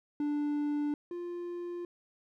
triangle tone pair in turn, 293.7 / 349.3 Hz, D4 / F4, 0 / 0 cents, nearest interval minor third, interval 300 cents, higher second, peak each -27 / -34 dBFS, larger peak first, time 0.2-0.94 / 1.11-1.85 s, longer neither, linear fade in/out 2 ms, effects none

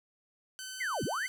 10% pulse tone, 1525 Hz, G6, 48 cents flat, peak -32 dBFS, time 0.59-1.28 s, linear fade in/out 0 ms
sine linear two-way sweep, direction down then up, 2181 to 92.5 to 2181 Hz, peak -31 dBFS, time 0.8-1.27 s, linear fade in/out 10 ms, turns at 1.04 s
effects 11-bit

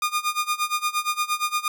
sawtooth tone with tremolo, 1218 Hz, D#6, 37 cents flat, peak -16 dBFS, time 0.02-1.68 s, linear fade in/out 2 ms, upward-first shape sine, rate 8.6 Hz, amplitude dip 90%, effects none

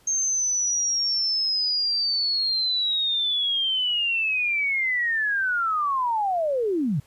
sine linear sweep, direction down, 6410 to 123.47 Hz, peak -21 dBFS, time 0.07-7 s, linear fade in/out 5 ms, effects pink hiss -58 dBFS RMS until 7.06 s + resampled to 32000 Hz

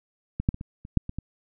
clicks, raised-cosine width 5 ms, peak -15 / -8 / -22 / -23 / -28 / -6 / -20 / -19 dBFS, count 8, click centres 0.4 / 0.489 / 0.544 / 0.611 / 0.851 / 0.973 / 1.094 / 1.186 s, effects none

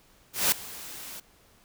white noise with ADSR envelope, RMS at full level -21 dBFS, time 0.33-1.2 s, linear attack 190 ms, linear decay 3 ms, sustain -20 dB, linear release 5 ms, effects pink hiss -60 dBFS RMS until 1.64 s

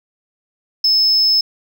sine tone, 5220 Hz, E8, 18 cents flat, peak -9 dBFS, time 0.84-1.41 s, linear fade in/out 5 ms, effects tanh soft clip ceiling -8 dBFS + 8-bit

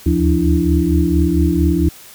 sine tone cluster, 73.4 / 77.8 / 172.1 / 294.5 / 332.5 Hz, D2 / D#2 / F3 / D4 / E4, 0 / 0 / -25 / +5 / +15 cents, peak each -18 dBFS, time 0.06-1.89 s, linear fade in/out 5 ms, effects white hiss -40 dBFS RMS until 2.14 s

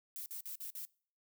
violet noise bursts, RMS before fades -44 dBFS, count 5, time 0.16-0.851 s, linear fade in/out 0 ms, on 99 ms, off 49 ms, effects noise-tail reverb RT60 0.5 s tail -25 dB re dry

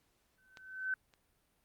sine tone with exponential growth, 1527 Hz, G6, 46 cents flat, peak -30 dBFS, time 0.38-0.94 s, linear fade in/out 2 ms, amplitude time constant 120 ms
clicks, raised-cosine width 0.2 ms, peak -33 / -43 dBFS, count 2, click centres 0.572 / 1.138 s
effects pink hiss -75 dBFS RMS until 1.64 s + Opus 48 kbps

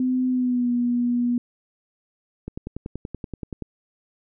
sine tone with pitch glide, 254.9 to 242.1 Hz, C4 to B3, -45 to -34 cents, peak -19 dBFS, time 0-1.38 s, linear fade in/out 2 ms, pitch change -89 cents, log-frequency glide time 0.29-0.71 s
click train, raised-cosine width 3 ms, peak -18 dBFS, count 13, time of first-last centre 2.48-3.623 s, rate 10.5 Hz
effects none

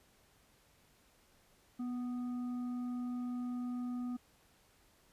sine tone with frequency modulation, 245.6 Hz, B3, 9 cents flat, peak -36 dBFS, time 1.79-4.17 s, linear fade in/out 10 ms, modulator 991 Hz, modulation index 0.21, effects pink hiss -68 dBFS RMS until 5.12 s + resampled to 32000 Hz

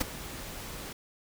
pink noise with ADSR envelope, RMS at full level -26 dBFS, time 0-0.93 s, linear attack 11 ms, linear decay 16 ms, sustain -15 dB, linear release 6 ms, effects none

